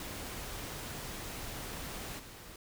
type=noise with level steps; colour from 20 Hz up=pink; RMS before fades=-42 / -50 dBFS; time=0-2.56 s; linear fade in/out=2 ms; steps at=2.18 s; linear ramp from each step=20 ms; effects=none